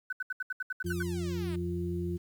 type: tone bursts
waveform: sine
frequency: 1509 Hz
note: F#6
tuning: 34 cents sharp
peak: -31 dBFS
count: 10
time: 0.1-1.027 s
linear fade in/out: 5 ms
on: 27 ms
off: 73 ms
type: harmonic tone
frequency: 87.31 Hz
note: F2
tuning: in tune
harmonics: 1 / 2 / 4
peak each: -35 / -35 / -35 dBFS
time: 0.84-2.18 s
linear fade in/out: 20 ms
type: exponential sweep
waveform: 5% pulse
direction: down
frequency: 1608 to 293.7 Hz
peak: -34 dBFS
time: 0.86-1.56 s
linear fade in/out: 5 ms
effects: 10-bit